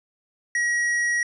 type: tone with tanh clipping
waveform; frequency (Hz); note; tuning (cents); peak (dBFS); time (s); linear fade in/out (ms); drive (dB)
sine; 1906; A#6; +38; -22; 0.55-1.23; 2; 11
effects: resampled to 24000 Hz